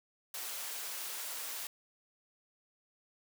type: high-pass noise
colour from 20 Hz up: white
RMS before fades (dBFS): -41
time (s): 0.34-1.67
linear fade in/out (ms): 2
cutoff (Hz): 480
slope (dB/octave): 12
effects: none